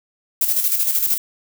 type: noise with tremolo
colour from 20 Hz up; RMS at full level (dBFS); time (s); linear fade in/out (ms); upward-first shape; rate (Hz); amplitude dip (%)
violet; -17; 0.41-1.18; 2; square; 13; 50
effects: none